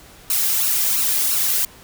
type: noise with flanger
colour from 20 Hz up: blue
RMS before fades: -19 dBFS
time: 0.3-1.65 s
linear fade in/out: 2 ms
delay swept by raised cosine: 0.72 to 2.52 ms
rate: 2.9 Hz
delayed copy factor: +0.8
effects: pink hiss -45 dBFS RMS until 1.83 s